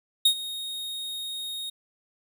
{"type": "tone with ADSR envelope", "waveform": "45% pulse", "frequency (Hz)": 3729, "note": "A#7", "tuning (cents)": 0, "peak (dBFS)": -15, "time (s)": [0.25, 1.7], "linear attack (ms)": 6, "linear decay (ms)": 83, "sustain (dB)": -17, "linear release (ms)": 7, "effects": []}